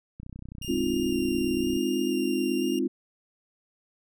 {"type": "click train", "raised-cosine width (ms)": 5, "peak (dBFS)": -28, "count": 50, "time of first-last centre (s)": [0.2, 1.765], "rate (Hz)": 31.3}
{"type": "tone with vibrato", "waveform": "sawtooth", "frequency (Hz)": 2800, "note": "F7", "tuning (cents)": 4, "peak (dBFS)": -33, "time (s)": [0.62, 2.79], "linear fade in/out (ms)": 2, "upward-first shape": "square", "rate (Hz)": 1, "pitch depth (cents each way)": 9}
{"type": "chord", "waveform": "sine", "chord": "F minor seventh", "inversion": "first", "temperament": "equal", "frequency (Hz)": [207.7, 261.6, 311.1, 349.2], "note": ["Ab3", "C4", "Eb4", "F4"], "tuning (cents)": [0, 0, 0, 0], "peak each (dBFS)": [-33, -28, -31, -28], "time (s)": [0.68, 2.88], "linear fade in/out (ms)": 10}
{"effects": []}